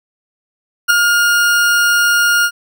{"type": "tone with ADSR envelope", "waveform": "40% pulse", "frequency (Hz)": 1419, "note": "F6", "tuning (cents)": 27, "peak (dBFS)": -4, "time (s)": [0.88, 2.51], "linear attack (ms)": 25, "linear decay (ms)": 4, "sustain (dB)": -5, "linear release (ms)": 64, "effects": []}